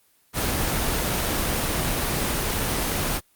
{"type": "noise", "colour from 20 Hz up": "pink", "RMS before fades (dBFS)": -24, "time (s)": [0.33, 3.21], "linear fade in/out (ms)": 50, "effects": ["white hiss -62 dBFS RMS until 3.35 s", "Opus 24 kbps"]}